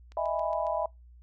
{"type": "click train", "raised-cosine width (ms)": 0.2, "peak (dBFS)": -35, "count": 5, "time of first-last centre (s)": [0.12, 0.668], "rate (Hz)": 7.3}
{"type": "chord", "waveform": "sine", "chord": "E major seventh", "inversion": "third", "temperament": "just", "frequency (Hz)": [618.1, 659.3, 824.1, 988.9], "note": ["D#5", "E5", "G#5", "B5"], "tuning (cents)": [-12, 0, -14, 2], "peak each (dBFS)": [-32, -30, -35, -34], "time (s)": [0.17, 0.86], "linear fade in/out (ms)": 2}
{"effects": ["noise-tail reverb RT60 0.2 s tail -25 dB re dry", "added 60 Hz sine -50 dBFS peak until 1.22 s"]}